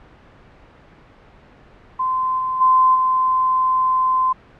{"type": "tone with level steps", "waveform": "sine", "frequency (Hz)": 1033, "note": "C6", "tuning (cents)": -22, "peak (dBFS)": [-17, -19, -10, -14], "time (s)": [1.99, 4.33], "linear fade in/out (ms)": 10, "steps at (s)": [2.38, 2.6, 2.94], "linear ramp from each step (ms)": 20, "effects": ["pink hiss -47 dBFS RMS until 4.59 s", "low-pass 2000 Hz 12 dB/octave"]}